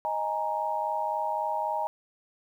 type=chord; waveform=sine; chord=D# suspended fourth; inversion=none; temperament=just; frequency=622.3 / 829.7 / 933.4 Hz; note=D#5 / G#5 / A#5; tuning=0 / -2 / +2 cents; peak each=-33 / -31 / -30 dBFS; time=0.05-1.87 s; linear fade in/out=0 ms; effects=10-bit